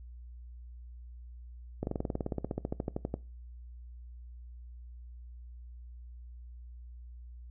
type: slowing click train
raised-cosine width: 2 ms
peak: -19 dBFS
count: 22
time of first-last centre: 1.83-3.141 s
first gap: 41 ms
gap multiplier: 1.04
effects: noise-tail reverb RT60 0.3 s tail -21 dB re dry + added 60 Hz sine -45 dBFS peak until 7.5 s